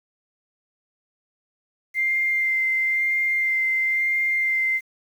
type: tone with vibrato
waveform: sine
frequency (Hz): 2093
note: C7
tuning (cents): 0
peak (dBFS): -19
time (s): 1.94-4.81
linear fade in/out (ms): 50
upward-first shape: sine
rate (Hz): 0.99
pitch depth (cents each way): 11
effects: 8-bit